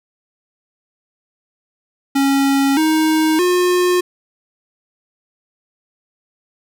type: tone with pitch steps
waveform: square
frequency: 275.2 / 314.3 / 359 Hz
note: C#4 / D#4 / F4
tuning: -12 / +18 / +48 cents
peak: -13 dBFS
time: 2.15-4.01 s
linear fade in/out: 10 ms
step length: 620 ms
effects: none